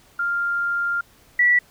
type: tone pair in turn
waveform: sine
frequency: 1396.9 / 1951.1 Hz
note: F6 / B6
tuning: 0 / -22 cents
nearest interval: tritone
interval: 578 cents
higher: second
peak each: -20 / -13 dBFS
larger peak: second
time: 0.19-1.01 / 1.39-1.59 s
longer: first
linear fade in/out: 5 ms
effects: pink hiss -54 dBFS RMS until 1.7 s